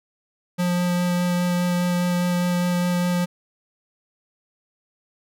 square tone with vibrato, 177.2 Hz, F3, 25 cents sharp, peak -20 dBFS, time 0.58-3.26 s, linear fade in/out 20 ms, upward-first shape sine, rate 4.9 Hz, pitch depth 8 cents each way, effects none

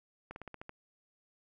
slowing click train, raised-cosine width 0.5 ms, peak -29 dBFS, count 7, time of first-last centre 0.31-0.694 s, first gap 51 ms, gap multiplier 1.09, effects none

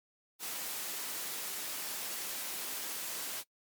white high-pass noise, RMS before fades -39 dBFS, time 0.39-3.44 s, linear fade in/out 50 ms, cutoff 200 Hz, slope 12 dB/octave, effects noise-tail reverb RT60 0.1 s tail -23 dB re dry + MP3 96 kbps

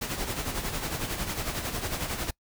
pink noise with tremolo, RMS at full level -30 dBFS, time 0.01-2.31 s, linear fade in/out 10 ms, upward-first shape sine, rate 11 Hz, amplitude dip 55%, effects noise-tail reverb RT60 0.1 s tail -25 dB re dry

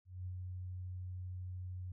sine tone with ADSR envelope, 91.3 Hz, F#2, 23 cents flat, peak -39 dBFS, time 0.05-1.92 s, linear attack 210 ms, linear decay 71 ms, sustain -2 dB, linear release 4 ms, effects none

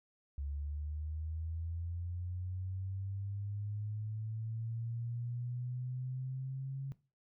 sine linear sweep, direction up, 70 to 136.7 Hz, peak -37 dBFS, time 0.38-6.92 s, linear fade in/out 0 ms, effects noise-tail reverb RT60 0.3 s tail -17 dB re dry

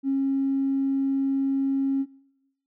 triangle tone with tanh clipping, 271.9 Hz, C#4, 33 cents flat, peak -21 dBFS, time 0.03-2.06 s, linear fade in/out 50 ms, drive 4 dB, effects noise-tail reverb RT60 1.0 s tail -24 dB re dry

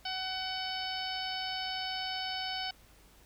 harmonic tone, 751 Hz, F#5, 26 cents sharp, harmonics 1 / 2 / 3 / 4 / 5 / 6 / 7, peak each -39 / -43 / -45 / -39 / -46 / -42 / -43 dBFS, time 0.05-2.71 s, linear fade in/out 5 ms, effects added 50 Hz sine -61 dBFS peak until 3.25 s + pink hiss -61 dBFS RMS until 3.25 s

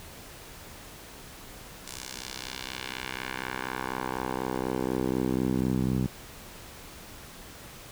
10% pulse tone with band-pass filter sweep, 64.1 Hz, C2, 35 cents flat, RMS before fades -31 dBFS, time 1.86-6.07 s, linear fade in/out 10 ms, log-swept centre 7800 to 150 Hz, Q 1.1, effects pink hiss -46 dBFS RMS until 7.91 s

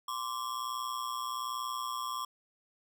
square ring-modulated tone, 1100 Hz, C#6, 14 cents flat, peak -32 dBFS, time 0.08-2.25 s, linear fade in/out 5 ms, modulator 60.6 Hz, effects none

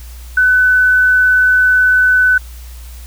sine tone, 1503 Hz, F#6, 27 cents sharp, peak -7 dBFS, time 0.37-2.38 s, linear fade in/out 5 ms, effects added 60 Hz sine -29 dBFS peak until 3.06 s + white hiss -41 dBFS RMS until 3.06 s

